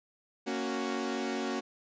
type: chord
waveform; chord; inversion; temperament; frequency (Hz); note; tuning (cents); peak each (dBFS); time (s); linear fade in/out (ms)
sawtooth; F# major; first; equal with one note detuned; 231.9 / 277.2 / 370; A#3 / C#4 / F#4; -9 / 0 / 0; -32; 0.46-1.61; 20
effects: resampled to 16000 Hz